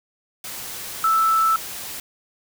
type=tone in noise; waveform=sine; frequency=1319 Hz; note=E6; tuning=1 cent sharp; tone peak=-15 dBFS; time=1.04-1.56 s; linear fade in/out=2 ms; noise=white; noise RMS=-33 dBFS; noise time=0.44-2 s; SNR=+15 dB; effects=none